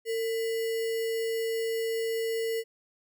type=tone with sample-and-hold; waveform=sine; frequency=452.6 Hz; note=A4; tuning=49 cents sharp; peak=-27 dBFS; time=0.05-2.64 s; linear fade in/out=50 ms; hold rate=2450 Hz; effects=none